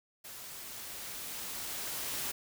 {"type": "noise with level ramp", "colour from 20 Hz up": "white", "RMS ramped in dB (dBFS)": [-47, -36], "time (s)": [0.24, 2.32], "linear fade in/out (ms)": 10, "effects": []}